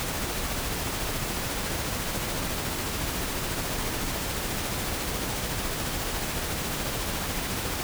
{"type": "noise with tremolo", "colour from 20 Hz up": "pink", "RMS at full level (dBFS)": -29, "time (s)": [0, 7.83], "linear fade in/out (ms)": 0, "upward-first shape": "triangle", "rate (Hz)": 14, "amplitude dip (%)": 25, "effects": []}